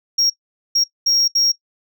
sine tone bursts at uneven times, 5588 Hz, F8, in tune, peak -10 dBFS, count 4, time 0.18-0.3 / 0.75-0.84 / 1.06-1.28 / 1.35-1.52 s, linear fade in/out 10 ms, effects noise-tail reverb RT60 0.1 s tail -20 dB re dry + tanh soft clip ceiling -12 dBFS

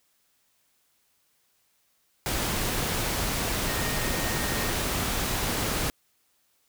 sine tone in noise, 1855 Hz, A#6, 9 cents flat, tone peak -37 dBFS, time 3.68-4.7 s, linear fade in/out 0 ms, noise pink, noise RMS -28 dBFS, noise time 2.26-5.9 s, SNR -12 dB, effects white hiss -69 dBFS RMS until 6.68 s

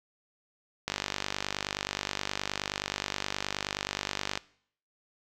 click train, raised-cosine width 0.2 ms, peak -12 dBFS, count 174, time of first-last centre 0.88-4.375 s, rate 49.5 Hz, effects noise-tail reverb RT60 0.6 s tail -21 dB re dry

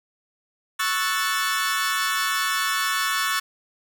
sawtooth chord, F# minor seventh, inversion second, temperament equal, 1108.7 / 1318.5 / 1480 / 1760 Hz, C#6 / E6 / F#6 / A6, 0 / 0 / 0 / 0 cents, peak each -23 / -25 / -25 / -23 dBFS, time 0.79-3.4 s, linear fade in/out 10 ms, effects none

